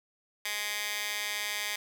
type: tone with high-pass filter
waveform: 15% pulse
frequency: 207.7 Hz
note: G#3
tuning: in tune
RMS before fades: -34 dBFS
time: 0.45-1.76 s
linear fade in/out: 5 ms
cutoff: 2100 Hz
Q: 1.1
effects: none